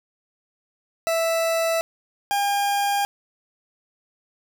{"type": "tone pair in turn", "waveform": "40% pulse", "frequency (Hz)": [659.3, 806.6], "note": ["E5", "G5"], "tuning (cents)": [0, 49], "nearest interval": "minor third", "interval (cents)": 349, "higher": "second", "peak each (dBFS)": [-19, -19], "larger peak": "neither", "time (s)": [[1.07, 1.81], [2.31, 3.05]], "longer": "neither", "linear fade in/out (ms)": 0, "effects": []}